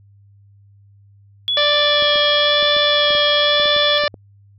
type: tone with vibrato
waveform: sine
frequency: 3379 Hz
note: G#7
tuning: 29 cents sharp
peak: -16 dBFS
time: 1.48-3.98 s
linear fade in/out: 0 ms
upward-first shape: sine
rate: 1 Hz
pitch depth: 35 cents each way
type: harmonic tone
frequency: 588 Hz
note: D5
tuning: 2 cents sharp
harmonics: 1 / 2 / 3 / 4 / 5 / 6 / 7 / 8 / 9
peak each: -18 / -23 / -22 / -27 / -28 / -26 / -27 / -31 / -30 dBFS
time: 1.57-4.08 s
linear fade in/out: 2 ms
type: clicks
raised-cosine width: 2 ms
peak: -21 dBFS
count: 11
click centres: 2.024 / 2.158 / 2.627 / 2.766 / 3.106 / 3.151 / 3.599 / 3.657 / 3.764 / 4.038 / 4.142 s
effects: added 100 Hz sine -46 dBFS peak until 4.58 s